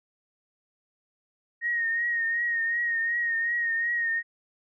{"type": "tone with vibrato", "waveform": "sine", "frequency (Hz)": 1864.7, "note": "A#6", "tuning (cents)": 0, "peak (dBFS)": -24, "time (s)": [1.61, 4.23], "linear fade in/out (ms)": 50, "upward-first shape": "triangle", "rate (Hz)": 2.7, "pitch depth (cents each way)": 46, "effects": []}